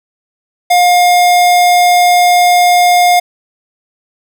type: tone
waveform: square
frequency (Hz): 711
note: F5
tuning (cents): +31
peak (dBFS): -6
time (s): 0.7-3.2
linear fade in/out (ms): 10
effects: none